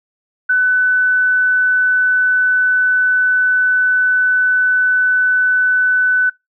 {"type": "tone", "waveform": "sine", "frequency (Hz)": 1500, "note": "F#6", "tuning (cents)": 23, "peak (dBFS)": -10, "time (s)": [0.49, 6.3], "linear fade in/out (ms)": 10, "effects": ["noise-tail reverb RT60 0.2 s tail -26 dB re dry"]}